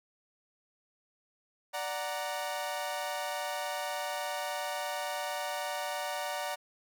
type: chord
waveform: sawtooth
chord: D augmented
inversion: none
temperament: equal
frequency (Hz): 587.3 / 740 / 932.3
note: D5 / F#5 / A#5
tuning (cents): 0 / 0 / 0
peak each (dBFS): -34 / -34 / -35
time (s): 1.73-6.56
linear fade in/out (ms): 20
effects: none